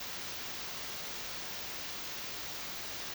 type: band-stop noise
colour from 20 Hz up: white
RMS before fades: -41 dBFS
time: 0-3.14 s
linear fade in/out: 5 ms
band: 6600 to 16000 Hz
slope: 48 dB/octave
effects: none